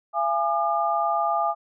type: tone cluster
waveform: sine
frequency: 680 / 828 / 1205 Hz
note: F5 / G#5 / D6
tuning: -46 / -5 / +44 cents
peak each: -25 dBFS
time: 0.13-1.55 s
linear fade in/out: 50 ms
effects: none